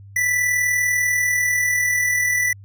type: tone with amplitude modulation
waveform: square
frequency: 1975.5 Hz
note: B6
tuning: in tune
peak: -16 dBFS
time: 0.16-2.53 s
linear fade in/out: 5 ms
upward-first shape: sine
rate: 40.2 Hz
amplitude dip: 40%
effects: added 99 Hz sine -39 dBFS peak until 2.64 s